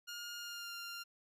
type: tone with pitch glide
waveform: 15% pulse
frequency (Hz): 1420 to 1394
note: F6 to F6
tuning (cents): +28 to -4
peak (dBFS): -37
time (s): 0.07-1.04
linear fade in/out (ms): 20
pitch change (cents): -32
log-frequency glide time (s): 0.37-0.74
effects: resampled to 32000 Hz